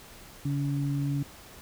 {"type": "tone pair together", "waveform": "sine", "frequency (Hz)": [141.4, 283.2], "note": ["C#3", "C#4"], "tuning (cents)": [35, 37], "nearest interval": "octave", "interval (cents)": 1202, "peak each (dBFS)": [-27, -32], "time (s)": [0.45, 1.23], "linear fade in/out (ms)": 5, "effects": ["pink hiss -49 dBFS RMS until 1.61 s"]}